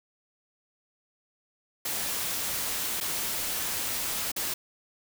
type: noise with dropouts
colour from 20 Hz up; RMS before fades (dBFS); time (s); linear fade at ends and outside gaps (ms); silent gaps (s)
white; -31; 1.85-4.54; 5; 3.003-3.009 / 4.318-4.362
effects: none